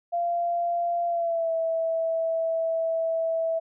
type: tone with pitch glide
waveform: sine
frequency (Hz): 690 to 655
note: F5 to E5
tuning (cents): -21 to -11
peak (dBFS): -23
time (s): 0.12-3.6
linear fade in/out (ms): 20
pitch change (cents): -90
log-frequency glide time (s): 1.07-1.52
effects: none